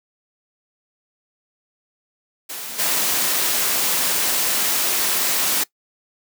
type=noise with level steps; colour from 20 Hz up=white; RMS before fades=-31 / -20 dBFS; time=2.49-5.64 s; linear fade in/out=10 ms; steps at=2.78 s; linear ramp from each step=20 ms; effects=noise-tail reverb RT60 0.1 s tail -21 dB re dry + high-pass 200 Hz 12 dB/octave